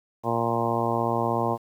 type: harmonic tone with a mistuned harmonic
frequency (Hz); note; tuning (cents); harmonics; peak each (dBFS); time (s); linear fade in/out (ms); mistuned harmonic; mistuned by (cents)
116.54; A#2; 0; 1 / 2 / 3 / 4 / 5 / 6 / 7 / 8 / 9; -31 / -31 / -31 / -31 / -31 / -31 / -31 / -31 / -31; 0.23-1.58; 50; 1; +17
effects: 9-bit